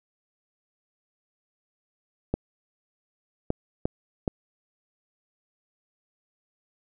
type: clicks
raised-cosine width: 2 ms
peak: -11 dBFS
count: 4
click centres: 2.34 / 3.504 / 3.855 / 4.278 s
effects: none